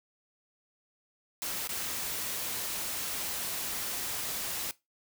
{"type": "noise with dropouts", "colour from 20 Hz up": "white", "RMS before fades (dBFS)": -35, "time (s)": [1.42, 4.71], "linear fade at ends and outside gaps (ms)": 0, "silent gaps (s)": [1.673, 1.692], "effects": ["noise-tail reverb RT60 0.2 s tail -19 dB re dry"]}